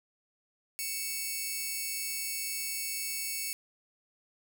5% pulse tone pair together, 2232 / 2654 Hz, C#7 / E7, +11 / +11 cents, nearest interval minor third, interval 300 cents, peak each -25 / -29 dBFS, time 0.79-3.53 s, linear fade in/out 0 ms, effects none

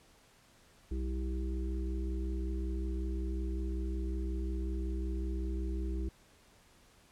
harmonic tone with a mistuned harmonic, 65.41 Hz, C2, in tune, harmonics 1 / 3 / 5 / 6, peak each -33 / -45 / -42 / -47 dBFS, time 0.91-6.09 s, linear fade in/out 5 ms, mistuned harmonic 1, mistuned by -100 cents, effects pink hiss -63 dBFS RMS until 7.11 s + low-pass 11000 Hz 12 dB/octave

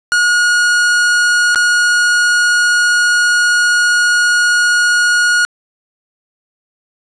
45% pulse tone with dropouts, 1443 Hz, F#6, 44 cents flat, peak -9 dBFS, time 0.12-5.45 s, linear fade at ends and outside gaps 0 ms, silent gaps 1.547-1.558 s, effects resampled to 22050 Hz + 7-bit

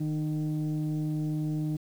sine tone pair together, 154 / 306.2 Hz, D#3 / D#4, -17 / -28 cents, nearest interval octave, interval 1189 cents, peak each -27 / -30 dBFS, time 0-1.77 s, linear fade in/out 10 ms, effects tanh soft clip ceiling -24 dBFS + 9-bit

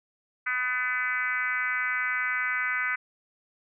sine tone with frequency modulation, 1760 Hz, A6, in tune, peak -25 dBFS, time 0.46-2.96 s, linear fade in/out 10 ms, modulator 255 Hz, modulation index 1.9, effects none

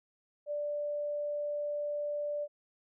sine tone, 587.3 Hz, D5, in tune, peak -32 dBFS, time 0.46-2.48 s, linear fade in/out 50 ms, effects none

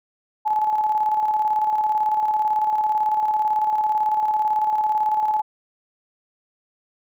sine tone with tremolo, 857 Hz, A5, 46 cents flat, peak -16 dBFS, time 0.45-5.42 s, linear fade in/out 20 ms, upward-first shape square, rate 18 Hz, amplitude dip 40%, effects none

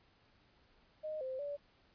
sine tone with pitch steps, 618 / 521 / 576 Hz, D#5 / C5 / D5, -12 / -7 / -34 cents, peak -38 dBFS, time 1.03-1.57 s, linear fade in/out 20 ms, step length 180 ms, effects pink hiss -69 dBFS RMS until 1.94 s + resampled to 11025 Hz

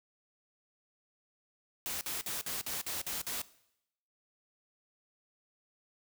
white noise bursts, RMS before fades -37 dBFS, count 8, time 1.86-3.417 s, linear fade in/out 0 ms, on 150 ms, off 51 ms, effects noise-tail reverb RT60 0.8 s tail -19 dB re dry

